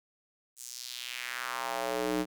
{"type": "tone with high-pass filter sweep", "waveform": "square", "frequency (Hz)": 61.74, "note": "B1", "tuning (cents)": 0, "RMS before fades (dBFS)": -35, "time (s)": [0.56, 2.26], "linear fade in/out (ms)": 50, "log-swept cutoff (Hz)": [8100, 260], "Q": 2.1, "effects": []}